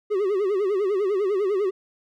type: tone with vibrato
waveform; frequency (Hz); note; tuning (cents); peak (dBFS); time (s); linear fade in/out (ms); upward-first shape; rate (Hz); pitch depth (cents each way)
triangle; 395.8; G4; +17; -18; 0.1-1.71; 20; sine; 10; 130
effects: none